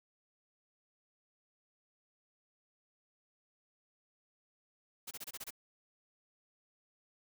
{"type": "noise bursts", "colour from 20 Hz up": "white", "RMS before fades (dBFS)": -44, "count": 7, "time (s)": [5.07, 5.507], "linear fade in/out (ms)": 10, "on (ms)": 41, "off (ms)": 25, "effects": []}